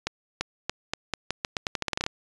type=accelerating click train; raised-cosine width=0.2 ms; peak=-9 dBFS; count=17; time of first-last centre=0.07-2.064 s; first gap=340 ms; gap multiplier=0.84; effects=resampled to 22050 Hz